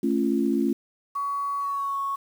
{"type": "chord", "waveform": "sine", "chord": "A augmented", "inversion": "none", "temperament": "just", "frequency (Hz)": [220, 275, 343.8], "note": ["A3", "C#4", "E#4"], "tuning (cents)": [0, -14, -27], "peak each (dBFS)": [-25, -24, -26], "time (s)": [0.03, 0.73], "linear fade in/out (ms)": 5}
{"type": "tone with pitch glide", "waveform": "sine", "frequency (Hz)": [1125, 1105.7], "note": ["C#6", "C#6"], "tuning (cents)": [25, -5], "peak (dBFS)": -25, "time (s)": [1.15, 2.16], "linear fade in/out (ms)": 10, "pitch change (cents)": -30, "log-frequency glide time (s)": [1.6, 1.99]}
{"effects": ["8-bit"]}